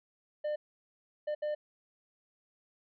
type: tone bursts at uneven times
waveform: triangle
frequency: 600 Hz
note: D5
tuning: 37 cents sharp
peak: -29 dBFS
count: 3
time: 0.44-0.56 / 1.27-1.35 / 1.42-1.55 s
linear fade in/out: 10 ms
effects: resampled to 11025 Hz